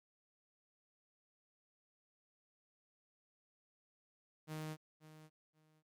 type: tone with echo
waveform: sawtooth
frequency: 155.56 Hz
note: D#3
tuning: in tune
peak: -38 dBFS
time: 4.47-4.77 s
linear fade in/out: 50 ms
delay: 530 ms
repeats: 2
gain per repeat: -14 dB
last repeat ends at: 5.83 s
effects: MP3 96 kbps